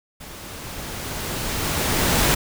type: noise with level ramp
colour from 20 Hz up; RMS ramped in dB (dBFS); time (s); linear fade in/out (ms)
pink; -39 to -17; 0.2-2.35; 10
effects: none